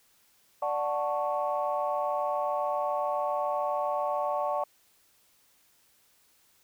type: chord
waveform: sine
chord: D major seventh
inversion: none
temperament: equal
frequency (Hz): 587.3 / 740 / 880 / 1108.7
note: D5 / F#5 / A5 / C#6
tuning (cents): 0 / 0 / 0 / 0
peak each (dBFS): -30 / -32 / -33 / -33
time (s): 0.62-4.64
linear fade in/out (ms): 5
effects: tanh soft clip ceiling -17 dBFS + white hiss -65 dBFS RMS until 6.63 s